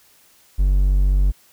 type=tone; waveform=triangle; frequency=47.7 Hz; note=G1; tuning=47 cents flat; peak=-11 dBFS; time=0.58-1.32 s; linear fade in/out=20 ms; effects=white hiss -54 dBFS RMS until 1.52 s